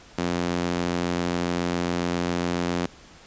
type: tone with high-pass filter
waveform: sawtooth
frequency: 87.31 Hz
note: F2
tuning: in tune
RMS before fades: -26 dBFS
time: 0.18-2.86 s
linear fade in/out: 0 ms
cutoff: 220 Hz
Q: 1.2
effects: pink hiss -49 dBFS RMS until 3.26 s + resampled to 16000 Hz